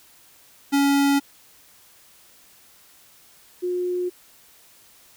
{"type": "tone pair in turn", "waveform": ["square", "sine"], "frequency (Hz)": [280.4, 358.9], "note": ["C#4", "F4"], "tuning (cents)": [20, 47], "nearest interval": "major third", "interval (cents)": 427, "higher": "second", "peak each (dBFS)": [-17, -22], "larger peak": "first", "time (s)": [[0.72, 1.2], [3.62, 4.1]], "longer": "neither", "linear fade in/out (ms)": 20, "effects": ["white hiss -53 dBFS RMS until 5.16 s"]}